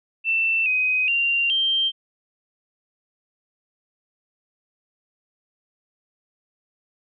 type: tone with pitch steps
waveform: sine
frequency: 2673 / 2513 / 2772 / 3150 Hz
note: E7 / D#7 / F7 / G7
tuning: +23 / +17 / -14 / +8 cents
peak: -18 dBFS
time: 0.24-1.92 s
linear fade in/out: 50 ms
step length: 420 ms
effects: none